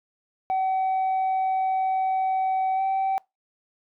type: tone with pitch glide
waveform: sine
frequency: 759 to 770.5 Hz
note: F#5 to G5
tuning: +44 to -30 cents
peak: -19 dBFS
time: 0.5-3.18 s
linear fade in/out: 0 ms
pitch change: +26 cents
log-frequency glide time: 2.75-2.81 s
effects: noise-tail reverb RT60 0.2 s tail -26 dB re dry + tanh soft clip ceiling -20 dBFS